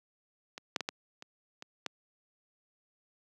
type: clicks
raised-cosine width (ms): 0.2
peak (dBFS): -24 / -11 / -17 / -15 / -28 / -26 / -16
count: 7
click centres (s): 0.579 / 0.762 / 0.807 / 0.889 / 1.224 / 1.624 / 1.863
effects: high-pass 200 Hz 12 dB/octave